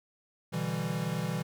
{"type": "chord", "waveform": "square", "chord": "E minor seventh", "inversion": "second", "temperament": "equal", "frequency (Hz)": [123.47, 146.83, 164.81, 196], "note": ["B2", "D3", "E3", "G3"], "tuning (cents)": [0, 0, 0, 0], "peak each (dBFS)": [-38, -39, -34, -38], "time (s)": [0.52, 1.43], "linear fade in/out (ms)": 20, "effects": []}